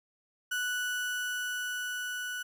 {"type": "tone with level ramp", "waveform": "35% pulse", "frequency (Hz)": 1480, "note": "F#6", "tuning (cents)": 0, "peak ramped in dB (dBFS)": [-28, -33], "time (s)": [0.51, 2.43], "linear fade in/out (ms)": 10, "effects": []}